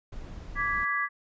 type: noise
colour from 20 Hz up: brown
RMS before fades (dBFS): -40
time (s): 0.12-0.85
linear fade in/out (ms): 5
type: chord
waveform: sine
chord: G# diminished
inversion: second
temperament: equal with one note detuned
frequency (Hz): 1161.8 / 1661.2 / 1975.5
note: D6 / G#6 / B6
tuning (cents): -19 / 0 / 0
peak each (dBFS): -30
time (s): 0.55-1.09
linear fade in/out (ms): 50
effects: resampled to 16000 Hz